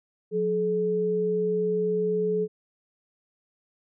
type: tone pair together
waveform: sine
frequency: 180 / 428.1 Hz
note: F#3 / A4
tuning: -47 / -47 cents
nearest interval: octave + minor third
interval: 1500 cents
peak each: -30 / -23 dBFS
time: 0.31-2.48 s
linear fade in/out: 50 ms
effects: none